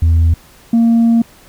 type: tone pair in turn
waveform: sine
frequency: 82.2 / 231 Hz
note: E2 / A#3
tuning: -4 / -16 cents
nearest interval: octave + tritone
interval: 1788 cents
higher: second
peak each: -5 dBFS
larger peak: neither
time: 0.02-0.34 / 0.73-1.22 s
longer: second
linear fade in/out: 5 ms
effects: tanh soft clip ceiling -6 dBFS + pink hiss -44 dBFS RMS until 1.48 s